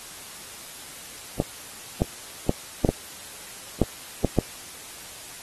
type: clicks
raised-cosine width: 2 ms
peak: -5 dBFS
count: 8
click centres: 1.401 / 2.019 / 2.494 / 2.848 / 2.89 / 3.817 / 4.247 / 4.387 s
effects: white hiss -41 dBFS RMS until 5.42 s + AAC 32 kbps